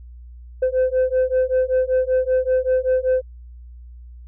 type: beating tone pair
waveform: sine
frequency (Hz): 511 / 516.2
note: C5 / C5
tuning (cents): -41 / -23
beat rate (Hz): 5.2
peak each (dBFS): -17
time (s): 0.62-3.22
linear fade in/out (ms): 10
effects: tanh soft clip ceiling -13 dBFS + added 60 Hz sine -37 dBFS peak until 4.27 s